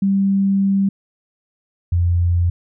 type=tone pair in turn; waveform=sine; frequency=196 / 86.96 Hz; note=G3 / F2; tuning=0 / -7 cents; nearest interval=octave + major second; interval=1407 cents; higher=first; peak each=-13 dBFS; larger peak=neither; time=0.02-0.89 / 1.92-2.5 s; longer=first; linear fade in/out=5 ms; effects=none